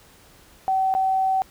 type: tone with dropouts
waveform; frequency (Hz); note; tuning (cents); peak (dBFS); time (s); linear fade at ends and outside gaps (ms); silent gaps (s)
sine; 763; G5; -47; -18; 0.68-1.42; 0; 0.94-0.95
effects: pink hiss -52 dBFS RMS until 1.5 s